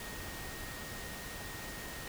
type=tone in noise; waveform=sine; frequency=1863 Hz; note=A#6; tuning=2 cents flat; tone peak=-49 dBFS; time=0-2.08 s; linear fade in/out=2 ms; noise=pink; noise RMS=-44 dBFS; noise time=0-2.08 s; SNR=-8 dB; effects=none